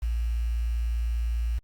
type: tone with quantisation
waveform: sine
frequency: 57.5 Hz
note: A#1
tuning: 23 cents flat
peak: -24 dBFS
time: 0.02-1.59 s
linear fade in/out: 10 ms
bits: 8
effects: Opus 48 kbps